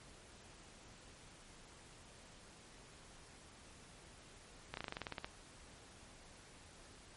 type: slowing click train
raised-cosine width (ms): 0.3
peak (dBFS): -25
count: 12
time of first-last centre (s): 4.74-5.245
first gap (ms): 32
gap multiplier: 1.07
effects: pink hiss -59 dBFS RMS until 7.16 s + MP3 48 kbps

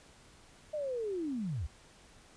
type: linear sweep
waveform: sine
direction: down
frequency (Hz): 622.3 to 59.2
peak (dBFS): -33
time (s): 0.73-1.67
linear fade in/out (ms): 10
effects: pink hiss -59 dBFS RMS until 2.36 s + resampled to 22050 Hz

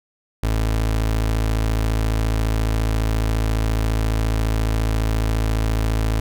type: tone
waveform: 30% pulse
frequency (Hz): 54.5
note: A1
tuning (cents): -16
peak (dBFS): -15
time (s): 0.43-6.2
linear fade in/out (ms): 5
effects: none

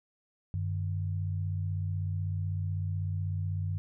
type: tone pair together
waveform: sine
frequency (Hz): 95.44 / 151.5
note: G2 / D#3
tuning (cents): -46 / -46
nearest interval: minor sixth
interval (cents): 800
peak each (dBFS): -30 / -37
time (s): 0.54-3.78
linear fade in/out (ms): 0
effects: none

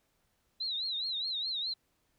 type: tone with vibrato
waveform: sine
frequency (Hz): 3951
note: B7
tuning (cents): 0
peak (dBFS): -32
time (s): 0.6-1.74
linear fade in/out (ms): 10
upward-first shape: triangle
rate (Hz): 4.8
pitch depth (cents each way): 160
effects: pink hiss -75 dBFS RMS until 2.18 s

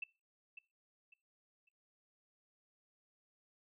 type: tone with echo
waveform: sine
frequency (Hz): 2653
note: E7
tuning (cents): +10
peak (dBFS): -38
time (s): 0.02-0.04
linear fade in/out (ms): 5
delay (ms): 550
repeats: 3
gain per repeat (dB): -10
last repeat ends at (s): 1.69
effects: noise-tail reverb RT60 0.3 s tail -21 dB re dry

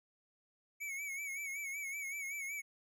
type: tone with vibrato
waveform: square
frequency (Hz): 2239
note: C#7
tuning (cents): +17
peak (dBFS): -40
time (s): 0.8-2.62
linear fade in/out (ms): 20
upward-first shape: sine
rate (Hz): 5.3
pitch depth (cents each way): 68
effects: none

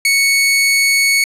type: tone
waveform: sawtooth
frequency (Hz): 2217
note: C#7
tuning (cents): 0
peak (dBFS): -7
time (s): 0.05-1.24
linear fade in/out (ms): 2
effects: resampled to 32000 Hz + 8-bit

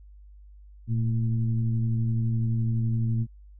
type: tone with frequency modulation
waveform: sine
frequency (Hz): 114.9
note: A#2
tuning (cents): -25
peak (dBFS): -22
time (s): 0.87-3.27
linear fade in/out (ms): 50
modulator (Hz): 109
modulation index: 0.67
effects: added 50 Hz sine -46 dBFS peak until 3.59 s

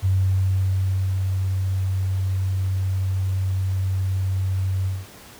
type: tone with ADSR envelope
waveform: sine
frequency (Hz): 94.8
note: F#2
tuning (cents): +43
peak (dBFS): -15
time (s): 0.02-5.07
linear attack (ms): 30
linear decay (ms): 1100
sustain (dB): -4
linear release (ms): 210
effects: pink hiss -44 dBFS RMS until 5.39 s + high-pass 60 Hz 12 dB/octave

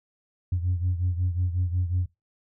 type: beating tone pair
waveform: sine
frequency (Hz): 88.6 / 94.1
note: F2 / F#2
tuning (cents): +25 / +30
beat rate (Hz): 5.5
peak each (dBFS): -23 / -28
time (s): 0.52-2.06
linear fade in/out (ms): 5
effects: noise-tail reverb RT60 0.2 s tail -20 dB re dry + tanh soft clip ceiling -18 dBFS

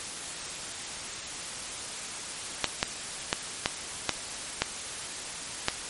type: clicks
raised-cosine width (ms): 0.2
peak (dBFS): -5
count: 7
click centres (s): 2.643 / 2.829 / 3.329 / 3.659 / 4.093 / 4.62 / 5.684
effects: white hiss -37 dBFS RMS until 5.89 s + MP3 48 kbps

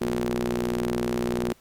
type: ring-modulated tone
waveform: sawtooth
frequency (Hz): 61.3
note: B1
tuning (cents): -12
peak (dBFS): -17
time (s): 0.01-1.53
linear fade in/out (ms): 5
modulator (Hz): 296
effects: pink hiss -58 dBFS RMS until 1.6 s + MP3 96 kbps

